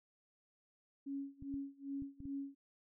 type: tone with tremolo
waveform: sine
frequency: 277.2 Hz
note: C#4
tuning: in tune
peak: -38 dBFS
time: 1.06-2.55 s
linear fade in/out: 10 ms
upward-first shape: sine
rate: 2.5 Hz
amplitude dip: 95%
type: clicks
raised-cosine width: 5 ms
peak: -39 dBFS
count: 5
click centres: 1.424 / 1.541 / 2.022 / 2.204 / 2.255 s
effects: none